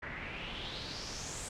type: noise with low-pass filter sweep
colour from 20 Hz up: pink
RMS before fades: -42 dBFS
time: 0.02-1.49 s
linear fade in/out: 10 ms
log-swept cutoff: 1800 to 8400 Hz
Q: 4.1
effects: none